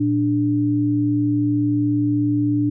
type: tone pair together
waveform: sine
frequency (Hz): 116.7 / 293.9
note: A#2 / D4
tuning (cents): +2 / +1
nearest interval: octave + major third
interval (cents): 1599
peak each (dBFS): -22 / -17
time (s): 0-2.7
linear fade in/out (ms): 10
effects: none